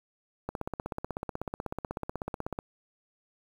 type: click train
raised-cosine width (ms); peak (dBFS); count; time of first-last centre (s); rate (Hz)
1; -19; 35; 0.49-2.589; 16.2
effects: 8-bit